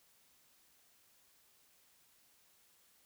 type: silence
effects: white hiss -69 dBFS RMS until 3.05 s